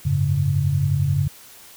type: chord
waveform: sine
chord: F# suspended second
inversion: none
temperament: equal with one note detuned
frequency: 92.5 / 103.83 / 140.69 Hz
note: F#2 / G#2 / C#3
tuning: 0 / 0 / +26 cents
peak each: -23 / -24 / -19 dBFS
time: 0.05-1.28 s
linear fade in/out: 10 ms
effects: white hiss -45 dBFS RMS until 1.76 s